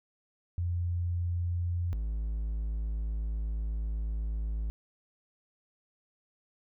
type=tone pair in turn; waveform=sine / triangle; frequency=87.31 / 54.04 Hz; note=F2 / A1; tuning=0 / -30 cents; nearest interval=minor sixth; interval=830 cents; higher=first; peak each=-28 dBFS; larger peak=neither; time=0.58-1.93 / 1.93-4.7 s; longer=second; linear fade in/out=0 ms; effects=none